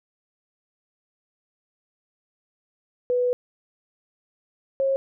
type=tone pair in turn; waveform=sine; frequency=493.9 / 540.9 Hz; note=B4 / C#5; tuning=0 / -43 cents; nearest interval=major second; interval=157 cents; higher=second; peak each=-19 dBFS; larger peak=neither; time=3.1-3.33 / 4.8-4.96 s; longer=first; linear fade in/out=0 ms; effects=none